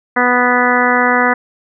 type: harmonic tone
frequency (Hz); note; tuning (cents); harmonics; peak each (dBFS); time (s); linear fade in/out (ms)
246.9; B3; 0; 1 / 2 / 3 / 4 / 5 / 6 / 7 / 8; -18 / -18 / -18 / -18 / -18 / -18 / -18 / -18; 0.16-1.34; 10
effects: none